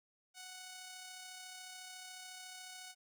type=tone with amplitude modulation; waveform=5% pulse; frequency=740 Hz; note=F#5; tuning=in tune; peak=-36 dBFS; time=0.34-2.95 s; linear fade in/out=50 ms; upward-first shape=sine; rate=34 Hz; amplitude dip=25%; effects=none